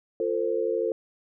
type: chord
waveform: sine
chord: F major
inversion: none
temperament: equal with one note detuned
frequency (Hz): 349.2 / 450.8 / 523.3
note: F4 / A4 / C5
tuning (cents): 0 / +42 / 0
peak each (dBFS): -30 / -26 / -29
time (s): 0.2-0.92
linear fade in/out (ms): 2
effects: none